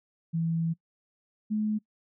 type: tone pair in turn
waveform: sine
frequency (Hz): 164.81 / 213.5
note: E3 / G#3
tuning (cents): 0 / +48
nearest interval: major third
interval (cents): 448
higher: second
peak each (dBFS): -25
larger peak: neither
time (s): 0.33-0.74 / 1.5-1.79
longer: first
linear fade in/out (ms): 20
effects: noise-tail reverb RT60 0.1 s tail -23 dB re dry